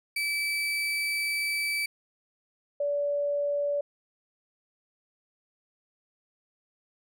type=tone pair in turn; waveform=35% pulse / sine; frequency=2309 / 576.1 Hz; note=D7 / D5; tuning=-30 / -33 cents; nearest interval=2 octaves; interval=2403 cents; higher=first; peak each=-25 dBFS; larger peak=neither; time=0.16-1.86 / 2.8-3.81 s; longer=first; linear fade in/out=5 ms; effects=none